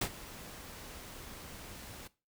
pink noise with ADSR envelope, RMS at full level -31 dBFS, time 0.01-2.08 s, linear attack 6 ms, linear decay 67 ms, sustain -17 dB, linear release 13 ms, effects noise-tail reverb RT60 0.3 s tail -19 dB re dry

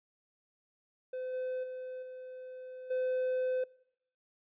triangle tone with level steps, 511 Hz, C5, 41 cents flat, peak -34 / -32 / -38 / -42 / -28 dBFS, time 1.13-3.64 s, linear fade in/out 5 ms, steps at 1.33 / 1.63 / 2.02 / 2.9 s, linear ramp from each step 10 ms, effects noise-tail reverb RT60 0.7 s tail -22 dB re dry + resampled to 8000 Hz

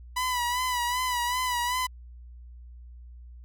sawtooth tone with vibrato, 987.8 Hz, B5, in tune, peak -22 dBFS, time 0.16-1.87 s, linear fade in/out 10 ms, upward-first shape sine, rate 2.6 Hz, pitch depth 53 cents each way, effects added 60 Hz sine -43 dBFS peak until 3.44 s

